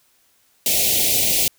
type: band-stop noise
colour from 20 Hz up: white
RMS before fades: -18 dBFS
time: 0.66-1.48 s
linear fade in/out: 2 ms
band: 740 to 2200 Hz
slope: 48 dB/octave
effects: white hiss -60 dBFS RMS until 1.58 s